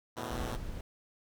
5% pulse chord, E suspended fourth, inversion none, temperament equal, 82.41 / 110 / 123.47 Hz, E2 / A2 / B2, 0 / 0 / 0 cents, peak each -34 / -30 / -30 dBFS, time 0.16-0.57 s, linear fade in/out 20 ms
brown noise, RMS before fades -39 dBFS, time 0.31-0.81 s, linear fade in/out 2 ms
effects none

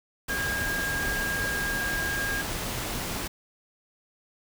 sine tone in noise, 1622 Hz, G#6, 41 cents flat, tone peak -28 dBFS, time 0.29-2.42 s, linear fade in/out 10 ms, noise pink, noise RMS -32 dBFS, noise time 0.28-3.28 s, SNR +1 dB, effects none

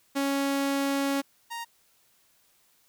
sawtooth tone pair in turn, 277.2 / 932.4 Hz, C#4 / A#5, 0 / 0 cents, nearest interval octave + major sixth, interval 2100 cents, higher second, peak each -21 / -30 dBFS, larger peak first, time 0.15-1.22 / 1.5-1.65 s, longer first, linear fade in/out 20 ms, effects white hiss -65 dBFS RMS until 2.88 s

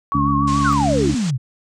sine tone with vibrato, 1108.7 Hz, C#6, in tune, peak -18 dBFS, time 0.12-0.73 s, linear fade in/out 0 ms, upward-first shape sine, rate 7 Hz, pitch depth 52 cents each way
harmonic tone, 70.8 Hz, C#2, 37 cents sharp, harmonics 1 / 2 / 3 / 4, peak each -25 / -21 / -23 / -20 dBFS, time 0.14-1.15 s, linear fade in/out 10 ms
white low-pass noise, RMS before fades -33 dBFS, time 0.47-1.31 s, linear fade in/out 10 ms, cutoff 8100 Hz, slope 48 dB/octave
sine exponential sweep, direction down, 1598 to 116.54 Hz, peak -17 dBFS, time 0.64-1.38 s, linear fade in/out 20 ms
effects none

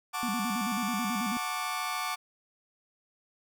sawtooth chord, D major seventh, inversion first, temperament just, 734.2 / 881 / 1101.2 / 1174.7 Hz, F#5 / A5 / C#6 / D6, -14 / +2 / -12 / 0 cents, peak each -34 / -35 / -35 / -30 dBFS, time 0.13-2.16 s, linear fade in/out 20 ms
sine tone with vibrato, 220 Hz, A3, in tune, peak -31 dBFS, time 0.23-1.37 s, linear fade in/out 0 ms, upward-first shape square, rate 9.2 Hz, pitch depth 160 cents each way
effects none

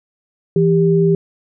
sine tone pair together, 165.9 / 396.1 Hz, E3 / G4, +11 / +18 cents, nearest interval octave + minor third, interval 1507 cents, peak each -13 dBFS, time 0.56-1.15 s, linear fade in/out 2 ms, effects none

